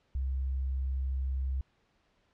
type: tone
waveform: sine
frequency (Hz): 66.1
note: C2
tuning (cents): +18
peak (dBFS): -29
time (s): 0.15-1.61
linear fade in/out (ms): 0
effects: pink hiss -71 dBFS RMS until 2.33 s + low-pass 4000 Hz 12 dB/octave